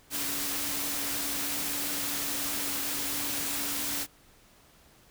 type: tone in noise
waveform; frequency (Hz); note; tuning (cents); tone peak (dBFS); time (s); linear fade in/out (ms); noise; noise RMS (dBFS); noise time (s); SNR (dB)
sine; 284.6; C#4; +46; -42; 0.1-4.07; 50; white; -32; 0.1-4.07; -13
effects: pink hiss -59 dBFS RMS until 5.1 s